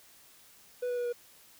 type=tone with pitch steps; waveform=triangle; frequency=493.5 / 489.2 / 485 / 480.8 Hz; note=B4 / B4 / B4 / B4; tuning=-1 / -16 / -31 / -46 cents; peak=-28 dBFS; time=0.82-1.128 s; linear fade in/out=10 ms; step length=77 ms; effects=white hiss -58 dBFS RMS until 1.59 s